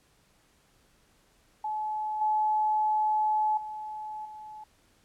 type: tone with level steps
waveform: sine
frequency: 857 Hz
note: A5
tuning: 46 cents flat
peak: -29 / -23 / -35 / -41 dBFS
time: 1.64-4.64 s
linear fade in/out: 5 ms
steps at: 2.21 / 3.57 / 4.25 s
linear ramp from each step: 5 ms
effects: pink hiss -65 dBFS RMS until 5.04 s + low-pass 12000 Hz 12 dB/octave